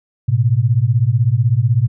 sine beating tone pair, 110 / 126 Hz, A2 / B2, 0 / +35 cents, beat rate 16 Hz, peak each -14 dBFS, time 0.28-1.88 s, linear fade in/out 10 ms, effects none

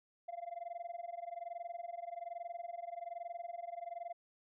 sine tone with amplitude modulation, 690 Hz, F5, 21 cents flat, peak -36 dBFS, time 0.28-4.13 s, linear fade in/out 10 ms, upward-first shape sine, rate 21.2 Hz, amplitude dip 95%, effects tanh soft clip ceiling -38 dBFS

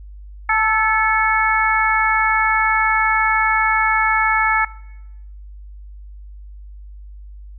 harmonic tone with a mistuned harmonic, 440.1 Hz, A4, in tune, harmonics 2 / 3 / 4 / 5, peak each -19 / -19 / -19 / -19 dBFS, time 0.49-4.65 s, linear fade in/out 5 ms, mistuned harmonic 4, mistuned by -33 cents, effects noise-tail reverb RT60 0.9 s tail -21 dB re dry + added 50 Hz sine -34 dBFS peak until 7.58 s

